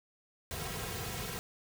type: noise with comb filter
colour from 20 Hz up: pink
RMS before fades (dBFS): -39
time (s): 0.51-1.39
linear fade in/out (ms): 0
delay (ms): 3.4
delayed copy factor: -0.85
effects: none